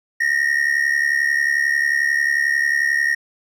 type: ring-modulated tone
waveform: triangle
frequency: 1863 Hz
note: A#6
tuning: 2 cents flat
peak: -11 dBFS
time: 0.2-3.15 s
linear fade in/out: 10 ms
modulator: 35.6 Hz
effects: none